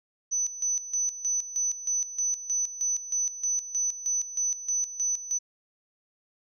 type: tone with tremolo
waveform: sine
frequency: 6000 Hz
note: F#8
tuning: 23 cents sharp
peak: -24 dBFS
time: 0.31-5.39 s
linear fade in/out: 20 ms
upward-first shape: square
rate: 3.2 Hz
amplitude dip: 75%
effects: none

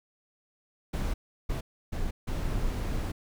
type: noise bursts at uneven times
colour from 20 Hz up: brown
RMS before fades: -30 dBFS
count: 4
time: 0.93-1.14 / 1.49-1.61 / 1.92-2.11 / 2.27-3.12 s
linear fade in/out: 10 ms
effects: none

